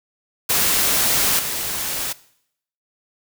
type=noise with level steps; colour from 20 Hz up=white; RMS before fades=-18 / -25 dBFS; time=0.49-2.13 s; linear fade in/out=10 ms; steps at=1.39 s; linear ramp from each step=2 ms; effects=noise-tail reverb RT60 0.7 s tail -19 dB re dry